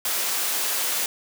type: high-pass noise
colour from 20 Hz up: white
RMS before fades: -25 dBFS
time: 0.05-1.06 s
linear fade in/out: 2 ms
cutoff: 370 Hz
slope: 12 dB/octave
effects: none